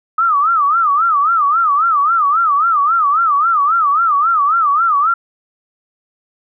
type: tone with vibrato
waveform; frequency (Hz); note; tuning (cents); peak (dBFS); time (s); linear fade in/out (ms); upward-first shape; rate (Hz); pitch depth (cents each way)
sine; 1244.5; D#6; 0; -10; 0.18-5.14; 5; sine; 3.7; 180
effects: none